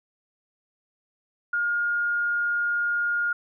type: tone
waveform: sine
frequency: 1421 Hz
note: F6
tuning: 30 cents sharp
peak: -22 dBFS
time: 1.53-3.33 s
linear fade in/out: 5 ms
effects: none